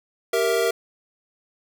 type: chord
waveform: square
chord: E diminished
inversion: first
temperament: equal with one note detuned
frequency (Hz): 390.9 / 466.2 / 659.3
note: G4 / Bb4 / E5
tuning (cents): -5 / 0 / 0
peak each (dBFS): -26 / -22 / -26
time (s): 0.33-0.71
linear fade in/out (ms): 5
effects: none